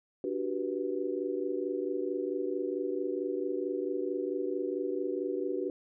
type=chord; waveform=sine; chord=G major seventh; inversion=second; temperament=just; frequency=294 / 367.5 / 392 / 490 Hz; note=D4 / F#4 / G4 / B4; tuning=+2 / -12 / 0 / -14 cents; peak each=-37 / -34 / -36 / -37 dBFS; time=0.24-5.7 s; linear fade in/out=2 ms; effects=none